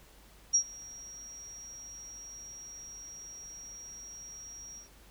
sine tone with ADSR envelope, 5660 Hz, F8, 22 cents sharp, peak -20 dBFS, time 0.53-4.89 s, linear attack 19 ms, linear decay 82 ms, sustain -24 dB, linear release 120 ms, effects added 50 Hz sine -59 dBFS peak until 5.1 s + pink hiss -59 dBFS RMS until 5.1 s

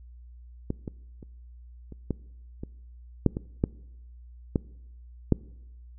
clicks, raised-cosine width 3 ms, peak -15 / -20 / -30 / -29 / -14 / -22 / -6 / -17 / -9 / -10 / -6 dBFS, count 11, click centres 0.704 / 0.878 / 1.228 / 1.923 / 2.107 / 2.635 / 3.263 / 3.369 / 3.639 / 4.558 / 5.323 s, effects noise-tail reverb RT60 0.9 s tail -23 dB re dry + added 60 Hz sine -45 dBFS peak until 5.98 s

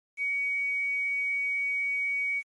sine tone with quantisation, 2252 Hz, C#7, 27 cents sharp, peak -26 dBFS, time 0.17-2.43 s, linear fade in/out 50 ms, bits 9, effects MP3 48 kbps

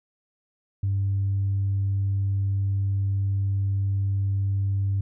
sine tone, 98.4 Hz, G2, 7 cents sharp, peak -20 dBFS, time 0.83-5.01 s, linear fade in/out 5 ms, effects tanh soft clip ceiling -18 dBFS

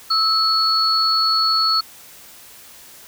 sine tone pair together, 1305 / 4389 Hz, E6 / C#8, -18 / -18 cents, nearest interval octave + major sixth, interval 2100 cents, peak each -19 / -16 dBFS, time 0.1-1.81 s, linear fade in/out 10 ms, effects white hiss -43 dBFS RMS until 3.07 s

